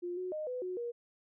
sine tone with pitch steps, 352.3 / 366.7 / 615 / 501 / 365.8 / 475.2 Hz, F4 / F#4 / D#5 / B4 / F#4 / A#4, +15 / -15 / -20 / +25 / -20 / +33 cents, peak -35 dBFS, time 0.02-0.92 s, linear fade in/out 20 ms, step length 150 ms, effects none

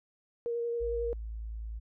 sine tone with vibrato, 470 Hz, A#4, 14 cents sharp, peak -30 dBFS, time 0.46-1.13 s, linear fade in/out 0 ms, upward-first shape square, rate 11 Hz, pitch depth 10 cents each way
sine tone, 55 Hz, A1, in tune, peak -36 dBFS, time 0.8-1.8 s, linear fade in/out 20 ms
effects none

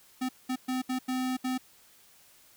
square tone bursts at uneven times, 256.3 Hz, C4, 36 cents flat, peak -29 dBFS, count 6, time 0.21-0.29 / 0.49-0.56 / 0.68-0.82 / 0.89-0.99 / 1.08-1.37 / 1.44-1.58 s, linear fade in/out 10 ms, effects white hiss -59 dBFS RMS until 2.56 s

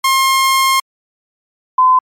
sawtooth / sine tone pair in turn, 1067 / 1022.2 Hz, C6 / C6, +34 / -41 cents, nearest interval minor second, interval 75 cents, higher first, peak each -6 dBFS, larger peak neither, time 0.04-0.8 / 1.78-1.99 s, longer first, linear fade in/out 5 ms, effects MP3 64 kbps

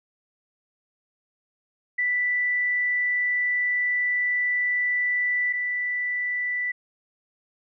sine tone pair in turn, 1975.5 / 1975.5 Hz, B6 / B6, 0 / 0 cents, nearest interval unison, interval 0 cents, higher neither, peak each -21 / -24 dBFS, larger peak first, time 1.98-5.53 / 5.53-6.72 s, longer first, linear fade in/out 10 ms, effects none

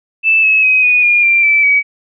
sine tone with pitch steps, 2637 / 2581 / 2527 / 2473 / 2421 / 2370 / 2320 / 2271 Hz, E7 / E7 / D#7 / D#7 / D#7 / D7 / D7 / C#7, 0 / -37 / +26 / -11 / -48 / +15 / -22 / +41 cents, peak -7 dBFS, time 0.23-1.83 s, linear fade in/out 50 ms, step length 200 ms, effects none

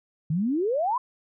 sine exponential sweep, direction up, 146.83 to 1054 Hz, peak -22 dBFS, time 0.3-0.98 s, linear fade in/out 5 ms, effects none

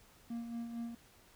triangle tone with tremolo, 233.5 Hz, A#3, 3 cents sharp, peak -35 dBFS, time 0.3-0.95 s, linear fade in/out 5 ms, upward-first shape sine, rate 4.4 Hz, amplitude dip 50%, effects pink hiss -63 dBFS RMS until 1.35 s

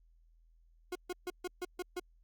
40% pulse tone bursts, 360 Hz, F#4, 47 cents flat, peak -35 dBFS, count 7, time 0.92-1.998 s, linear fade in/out 5 ms, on 34 ms, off 140 ms, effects added 41 Hz sine -62 dBFS peak until 2.23 s + Opus 48 kbps

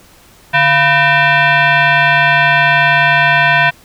sine tone with frequency modulation, 146.83 Hz, D3, in tune, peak -7 dBFS, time 0.53-3.71 s, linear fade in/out 20 ms, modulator 839 Hz, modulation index 2.9, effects pink hiss -44 dBFS RMS until 3.84 s

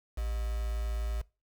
sine tone with quantisation, 56 Hz, A1, 31 cents sharp, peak -30 dBFS, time 0.17-1.22 s, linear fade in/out 10 ms, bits 7, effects noise-tail reverb RT60 0.3 s tail -23 dB re dry

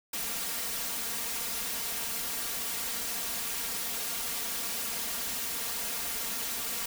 white noise with comb filter, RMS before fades -34 dBFS, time 0.13-6.86 s, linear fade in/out 5 ms, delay 4.3 ms, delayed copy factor +0.8, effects none

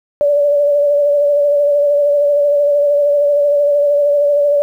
sine tone with vibrato, 578 Hz, D5, 28 cents flat, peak -9 dBFS, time 0.21-4.62 s, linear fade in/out 0 ms, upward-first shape sine, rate 13 Hz, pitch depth 28 cents each way, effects 8-bit

